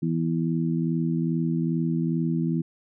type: harmonic tone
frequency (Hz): 82.41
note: E2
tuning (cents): 0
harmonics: 2 / 3 / 4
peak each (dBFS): -24 / -28 / -30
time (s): 0.02-2.62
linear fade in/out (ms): 10
effects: none